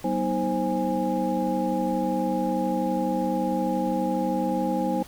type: tone cluster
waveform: sine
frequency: 190.1 / 241.9 / 314.6 / 524 / 823 Hz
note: F#3 / B3 / D#4 / C5 / G#5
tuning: +47 / -36 / +19 / +2 / -16 cents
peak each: -29 dBFS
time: 0.04-5.03 s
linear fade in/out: 5 ms
effects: pink hiss -47 dBFS RMS until 5.07 s